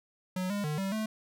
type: tone with pitch steps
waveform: square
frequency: 184.3 / 203.5 / 150.9 / 193.8 / 217.6 Hz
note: F#3 / G#3 / D3 / G3 / A3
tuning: -7 / -35 / +47 / -20 / -19 cents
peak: -31 dBFS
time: 0.36-1.06 s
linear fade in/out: 5 ms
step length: 140 ms
effects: none